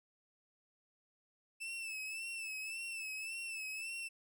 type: tone with vibrato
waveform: 40% pulse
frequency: 2637 Hz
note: E7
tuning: in tune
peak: -40 dBFS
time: 1.6-4.09 s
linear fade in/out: 20 ms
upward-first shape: sine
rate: 1.8 Hz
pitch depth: 61 cents each way
effects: none